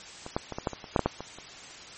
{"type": "clicks", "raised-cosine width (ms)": 1, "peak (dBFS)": [-23, -12, -20, -18, -12, -22, -27, -7, -9, -9, -22, -30], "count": 12, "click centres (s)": [0.264, 0.365, 0.523, 0.585, 0.672, 0.733, 0.842, 0.962, 0.993, 1.06, 1.206, 1.386], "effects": ["white hiss -45 dBFS RMS until 1.97 s", "MP3 32 kbps"]}